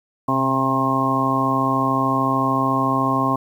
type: harmonic tone with a mistuned harmonic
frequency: 133.6 Hz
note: C3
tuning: 36 cents sharp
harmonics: 1 / 2 / 3 / 4 / 5 / 6 / 7 / 8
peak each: -26 / -22 / -31 / -32 / -27 / -28 / -28 / -20 dBFS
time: 0.28-3.36 s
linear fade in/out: 5 ms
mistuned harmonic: 1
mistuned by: -39 cents
effects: 8-bit